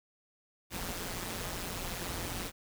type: noise with amplitude modulation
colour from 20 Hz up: pink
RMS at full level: -35 dBFS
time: 0.7-2.52 s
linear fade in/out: 50 ms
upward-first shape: sine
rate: 177 Hz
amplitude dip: 75%
effects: none